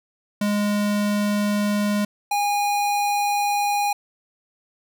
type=tone pair in turn; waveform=square; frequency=206.5 / 818.6 Hz; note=G#3 / G#5; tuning=-10 / -25 cents; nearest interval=2 octaves; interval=2385 cents; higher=second; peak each=-20 dBFS; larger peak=neither; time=0.41-2.05 / 2.31-3.93 s; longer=first; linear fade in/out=5 ms; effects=none